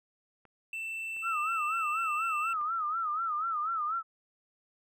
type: clicks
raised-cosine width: 0.5 ms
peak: -42 / -42 / -44 / -42 / -38 dBFS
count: 5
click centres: 0.453 / 1.166 / 2.037 / 2.538 / 2.613 s
type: tone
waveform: triangle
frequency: 2668 Hz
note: E7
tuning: 20 cents sharp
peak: -33 dBFS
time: 0.73-2.53 s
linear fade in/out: 2 ms
type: tone with vibrato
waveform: sine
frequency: 1277 Hz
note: D#6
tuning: 45 cents sharp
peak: -29 dBFS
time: 1.22-4.03 s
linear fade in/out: 50 ms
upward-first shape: sine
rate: 4.1 Hz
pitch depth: 120 cents each way
effects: none